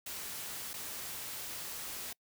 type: noise with dropouts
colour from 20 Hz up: white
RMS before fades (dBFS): -42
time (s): 0.06-2.13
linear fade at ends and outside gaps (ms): 5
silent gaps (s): 0.734-0.738
effects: noise-tail reverb RT60 0.1 s tail -26 dB re dry